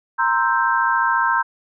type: chord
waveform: sine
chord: C dominant seventh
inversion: third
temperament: equal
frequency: 932.3 / 1046.5 / 1318.5 / 1568 Hz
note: Bb5 / C6 / E6 / G6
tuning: 0 / 0 / 0 / 0 cents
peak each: -20 / -21 / -24 / -20 dBFS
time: 0.18-1.43 s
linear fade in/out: 20 ms
effects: none